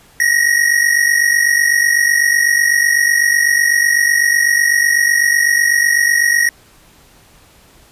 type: tone pair together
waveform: square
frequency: 1864.7 / 1912.7 Hz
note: A#6 / A#6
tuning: 0 / +44 cents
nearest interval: unison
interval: 44 cents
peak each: -14 dBFS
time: 0.2-6.49 s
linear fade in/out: 2 ms
effects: pink hiss -47 dBFS RMS until 7.91 s + resampled to 32000 Hz